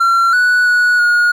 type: tone with pitch steps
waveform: triangle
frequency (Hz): 1365 / 1477 / 1466 / 1440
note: F6 / F#6 / F#6 / F#6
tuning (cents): -40 / -3 / -16 / -47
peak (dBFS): -7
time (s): 0-1.32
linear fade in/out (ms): 10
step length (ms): 330
effects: none